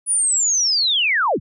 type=linear sweep; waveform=sine; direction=down; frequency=9870 to 58.4 Hz; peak=-15 dBFS; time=0.06-1.4 s; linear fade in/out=50 ms; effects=none